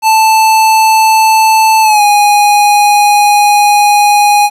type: tone with pitch glide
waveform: square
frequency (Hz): 880 to 825.8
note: A5 to G#5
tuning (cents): 0 to -10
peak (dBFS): -5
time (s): 0.02-4.5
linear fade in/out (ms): 50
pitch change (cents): -110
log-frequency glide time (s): 1.82-2.02
effects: resampled to 32000 Hz + 7-bit